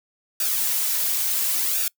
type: noise with flanger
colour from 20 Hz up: blue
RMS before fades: -23 dBFS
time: 0.4-1.88 s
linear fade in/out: 2 ms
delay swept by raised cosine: 0.95 to 4.65 ms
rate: 0.71 Hz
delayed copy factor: -0.75
effects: noise-tail reverb RT60 0.1 s tail -24 dB re dry